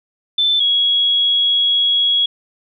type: tone pair in turn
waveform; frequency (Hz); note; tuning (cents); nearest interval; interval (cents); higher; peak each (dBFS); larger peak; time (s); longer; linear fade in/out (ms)
sine; 3530 / 3328; A7 / G#7; +5 / +3; minor second; 102; first; -12 / -12; neither; 0.38-0.6 / 0.6-2.26; second; 5
effects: none